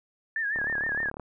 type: tone with vibrato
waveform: sine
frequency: 1724 Hz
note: A6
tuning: 36 cents flat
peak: -26 dBFS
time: 0.36-1.1 s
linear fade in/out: 2 ms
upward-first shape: sine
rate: 6.5 Hz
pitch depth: 100 cents each way
type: click train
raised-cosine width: 1 ms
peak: -24 dBFS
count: 24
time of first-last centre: 0.56-1.197 s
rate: 36.1 Hz
effects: none